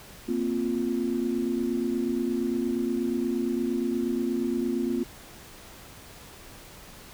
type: chord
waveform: sine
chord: Bb suspended second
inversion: none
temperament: equal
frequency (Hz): 233.1 / 261.6 / 349.2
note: Bb3 / C4 / F4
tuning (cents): 0 / 0 / 0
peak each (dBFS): -29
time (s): 0.28-5.04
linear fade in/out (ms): 10
effects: pink hiss -47 dBFS RMS until 7.13 s